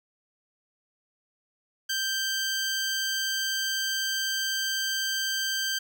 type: tone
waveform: 15% pulse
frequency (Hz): 1568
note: G6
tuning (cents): 0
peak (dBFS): -20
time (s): 1.89-5.79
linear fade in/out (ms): 10
effects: none

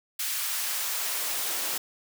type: noise with high-pass filter sweep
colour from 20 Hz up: white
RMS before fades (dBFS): -30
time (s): 0.19-1.78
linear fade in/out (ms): 5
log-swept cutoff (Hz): 1600 to 260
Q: 0.75
effects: none

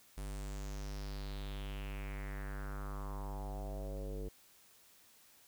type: tone with low-pass filter sweep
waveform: square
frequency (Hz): 49.73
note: G1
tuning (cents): +26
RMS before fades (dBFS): -42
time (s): 0.17-4.29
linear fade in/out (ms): 10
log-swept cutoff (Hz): 9900 to 430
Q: 4.1
effects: white hiss -64 dBFS RMS until 5.47 s

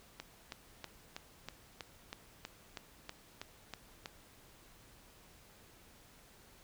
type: click train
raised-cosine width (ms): 0.2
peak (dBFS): -25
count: 13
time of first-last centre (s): 0.2-4.059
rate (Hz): 3.11
effects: pink hiss -61 dBFS RMS until 6.63 s

